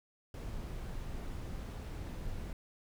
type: noise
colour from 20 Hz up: brown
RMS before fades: -41 dBFS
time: 0.34-2.53 s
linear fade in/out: 2 ms
effects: none